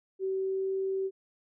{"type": "tone with pitch glide", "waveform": "sine", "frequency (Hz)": [382.2, 384.4], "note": ["G4", "G4"], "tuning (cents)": [-44, -34], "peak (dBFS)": -28, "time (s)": [0.19, 1.11], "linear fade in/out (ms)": 50, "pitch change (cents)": 10, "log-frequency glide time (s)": [0.37, 0.73], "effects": []}